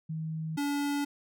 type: tone pair in turn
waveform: sine / square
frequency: 158.9 / 286.3 Hz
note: D#3 / D4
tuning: +37 / -44 cents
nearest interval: minor seventh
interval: 1019 cents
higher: second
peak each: -32 / -29 dBFS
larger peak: second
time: 0.09-0.57 / 0.57-1.05 s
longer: neither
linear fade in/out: 10 ms
effects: none